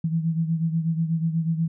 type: beating tone pair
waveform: sine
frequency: 162.2 / 170.4 Hz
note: E3 / F3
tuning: -28 / -42 cents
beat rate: 8.2 Hz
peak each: -22 / -28 dBFS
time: 0.04-1.68 s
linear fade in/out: 5 ms
effects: none